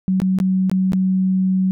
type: tone with dropouts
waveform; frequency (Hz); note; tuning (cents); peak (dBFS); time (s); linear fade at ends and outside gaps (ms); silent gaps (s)
sine; 187.8; F#3; +26; -14; 0.08-1.71; 0; 0.201-0.218 / 0.387-0.401 / 0.697-0.715 / 0.921-0.933
effects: none